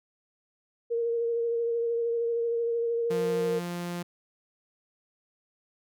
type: tone with vibrato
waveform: sine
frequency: 466.2 Hz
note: A#4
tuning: in tune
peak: -25 dBFS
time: 0.9-3.6 s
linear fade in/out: 20 ms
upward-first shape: sine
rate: 13 Hz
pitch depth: 19 cents each way
type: tone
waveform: sawtooth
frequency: 174.6 Hz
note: F3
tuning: in tune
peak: -28 dBFS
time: 3.1-4.03 s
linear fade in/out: 10 ms
effects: none